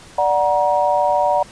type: chord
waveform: sine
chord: D augmented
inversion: none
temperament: equal with one note detuned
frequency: 587.3 / 740 / 947 Hz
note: D5 / F#5 / A#5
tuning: 0 / 0 / +27 cents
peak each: -18 dBFS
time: 0.18-1.43 s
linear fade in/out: 5 ms
effects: pink hiss -42 dBFS RMS until 1.51 s + resampled to 22050 Hz